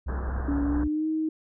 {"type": "tone with vibrato", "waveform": "triangle", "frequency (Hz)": 64.7, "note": "C2", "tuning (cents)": -19, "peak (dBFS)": -26, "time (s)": [0.06, 0.88], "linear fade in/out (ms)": 10, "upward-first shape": "sine", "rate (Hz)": 12, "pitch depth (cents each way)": 53}
{"type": "low-pass noise", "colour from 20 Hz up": "pink", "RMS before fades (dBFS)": -36, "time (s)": [0.08, 0.84], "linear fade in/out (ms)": 5, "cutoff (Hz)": 1700, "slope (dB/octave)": 96}
{"type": "tone with pitch glide", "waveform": "sine", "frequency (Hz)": [283.8, 314.9], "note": ["C#4", "D#4"], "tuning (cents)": [41, 21], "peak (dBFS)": -24, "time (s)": [0.48, 1.29], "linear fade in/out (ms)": 5, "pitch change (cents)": 180, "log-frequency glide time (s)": [0.63, 1.07]}
{"effects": []}